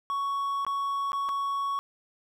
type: tone with dropouts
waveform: triangle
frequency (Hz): 1114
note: C#6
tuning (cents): +8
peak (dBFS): -25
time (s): 0.1-1.79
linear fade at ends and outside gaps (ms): 0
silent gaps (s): 0.649-0.666 / 1.119-1.131 / 1.288-1.291
effects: none